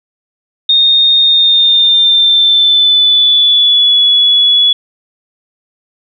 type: tone with pitch glide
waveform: sine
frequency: 3683 to 3397 Hz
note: A#7 to G#7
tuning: -22 to +38 cents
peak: -5 dBFS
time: 0.69-4.73 s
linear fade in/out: 5 ms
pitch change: -140 cents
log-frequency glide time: 1.21-3.99 s
effects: none